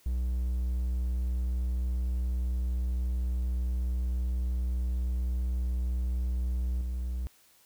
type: tone with level steps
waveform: triangle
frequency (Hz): 61.74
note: B1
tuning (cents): 0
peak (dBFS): -25 / -28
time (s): 0.06-7.27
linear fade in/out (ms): 0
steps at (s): 6.81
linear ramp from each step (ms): 2
effects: white hiss -62 dBFS RMS until 7.65 s